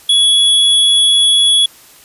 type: tone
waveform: square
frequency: 3374 Hz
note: G#7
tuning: 27 cents sharp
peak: -8 dBFS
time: 0.09-1.66 s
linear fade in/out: 5 ms
effects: white hiss -42 dBFS RMS until 2.04 s + resampled to 32000 Hz